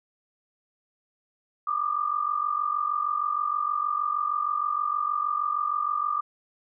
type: tone pair together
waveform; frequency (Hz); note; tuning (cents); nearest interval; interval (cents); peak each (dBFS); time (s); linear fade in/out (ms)
sine; 1174.7 / 1221.1; D6 / D#6; 0 / -33; minor second; 67; -27; 1.67-6.21; 5
effects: none